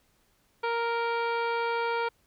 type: harmonic tone with a mistuned harmonic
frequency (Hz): 466.2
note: A#4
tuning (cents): 0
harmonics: 1 / 2 / 3 / 4 / 5 / 6 / 7 / 8 / 9 / 10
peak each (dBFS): -30 / -30 / -34 / -45 / -38 / -49 / -46 / -52 / -53 / -51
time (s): 0.63-2.09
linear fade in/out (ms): 10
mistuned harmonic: 10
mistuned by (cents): -30
effects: pink hiss -68 dBFS RMS until 2.26 s